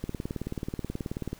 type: click train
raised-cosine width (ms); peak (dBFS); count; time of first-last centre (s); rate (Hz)
3; -19; 25; 0.04-1.33; 18.6
effects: pink hiss -54 dBFS RMS until 1.39 s